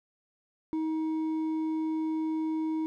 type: tone with hard clipping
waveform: sine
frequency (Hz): 316.5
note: D#4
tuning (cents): +30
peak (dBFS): -29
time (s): 0.73-2.86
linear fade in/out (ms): 0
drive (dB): 4
effects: none